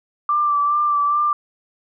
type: tone with vibrato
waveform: sine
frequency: 1174.7 Hz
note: D6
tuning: in tune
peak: -15 dBFS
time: 0.29-1.33 s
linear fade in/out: 2 ms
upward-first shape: sine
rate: 2.4 Hz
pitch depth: 26 cents each way
effects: none